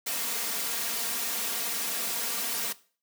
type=noise with comb filter; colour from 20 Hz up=white; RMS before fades=-31 dBFS; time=0.06-2.73 s; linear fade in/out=10 ms; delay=4.3 ms; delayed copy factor=+0.8; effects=noise-tail reverb RT60 0.4 s tail -18 dB re dry + high-pass 200 Hz 12 dB/octave